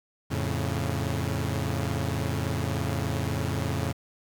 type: chord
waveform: sawtooth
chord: F augmented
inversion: none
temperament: equal with one note detuned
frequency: 86.5 / 110 / 138.59 Hz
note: F2 / A2 / C#3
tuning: -16 / 0 / 0 cents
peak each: -27 dBFS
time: 0.3-3.93 s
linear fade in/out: 20 ms
effects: 9-bit